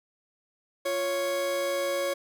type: tone pair together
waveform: 40% pulse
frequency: 348.8 / 554.4 Hz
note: F4 / C#5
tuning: -2 / 0 cents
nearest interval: minor sixth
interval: 802 cents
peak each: -35 / -26 dBFS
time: 0.85-2.14 s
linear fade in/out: 10 ms
effects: none